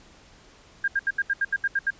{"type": "tone bursts", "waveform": "sine", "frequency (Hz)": 1609, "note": "G6", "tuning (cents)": 45, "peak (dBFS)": -20, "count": 10, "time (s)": [0.84, 1.905], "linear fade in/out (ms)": 5, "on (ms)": 39, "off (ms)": 75, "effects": ["pink hiss -53 dBFS RMS until 1.99 s", "resampled to 16000 Hz"]}